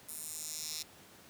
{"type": "tone with high-pass filter sweep", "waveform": "10% pulse", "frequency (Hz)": 155.56, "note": "D#3", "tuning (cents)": 0, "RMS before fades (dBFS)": -42, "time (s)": [0.08, 0.83], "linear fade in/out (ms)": 10, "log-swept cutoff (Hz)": [10000, 4800], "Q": 2, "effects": ["pink hiss -57 dBFS RMS until 1.29 s", "high-pass 100 Hz 12 dB/octave"]}